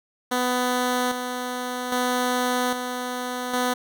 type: tone with tremolo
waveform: 10% pulse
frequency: 249.2 Hz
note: B3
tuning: 16 cents sharp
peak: -13 dBFS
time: 0.31-3.74 s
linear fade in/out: 10 ms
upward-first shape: square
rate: 0.62 Hz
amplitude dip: 50%
effects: none